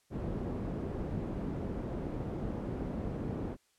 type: low-pass noise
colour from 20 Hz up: white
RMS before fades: -37 dBFS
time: 0.1-3.57 s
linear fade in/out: 50 ms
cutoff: 300 Hz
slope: 12 dB/octave
effects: white hiss -72 dBFS RMS until 3.78 s + low-pass 10000 Hz 12 dB/octave